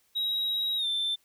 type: tone with pitch glide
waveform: sine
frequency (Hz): 3829 to 3552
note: A#7 to A7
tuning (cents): +46 to +16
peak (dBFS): -24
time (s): 0.15-1.16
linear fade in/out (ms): 20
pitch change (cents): -130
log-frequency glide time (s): 0.77-0.87
effects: tanh soft clip ceiling -25 dBFS + white hiss -68 dBFS RMS until 1.24 s